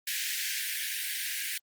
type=high-pass noise; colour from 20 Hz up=pink; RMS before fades=-33 dBFS; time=0.07-1.58 s; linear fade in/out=5 ms; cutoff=1600 Hz; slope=96 dB/octave; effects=Opus 32 kbps